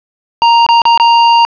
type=tone with dropouts; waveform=square; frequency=932.3 Hz; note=A#5; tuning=in tune; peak=-5 dBFS; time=0.42-1.45 s; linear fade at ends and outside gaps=0 ms; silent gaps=0.664-0.689 / 0.818-0.854 / 0.976-0.999 s; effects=resampled to 11025 Hz + 7-bit